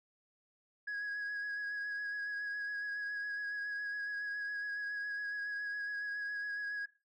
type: tone with vibrato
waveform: sine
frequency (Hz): 1661.2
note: G#6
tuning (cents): 0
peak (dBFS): -34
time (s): 0.87-6.86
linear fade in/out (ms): 10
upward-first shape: sine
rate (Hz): 7.2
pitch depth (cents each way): 20
effects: noise-tail reverb RT60 0.3 s tail -18 dB re dry + tanh soft clip ceiling -35 dBFS